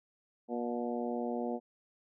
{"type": "harmonic tone with a mistuned harmonic", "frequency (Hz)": 119.8, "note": "A#2", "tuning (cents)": 48, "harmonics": [2, 3, 4, 5, 6, 7], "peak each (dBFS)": [-36, -40, -39, -42, -41, -48], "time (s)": [0.48, 1.6], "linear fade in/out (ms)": 50, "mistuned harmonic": 7, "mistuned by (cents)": 51, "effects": []}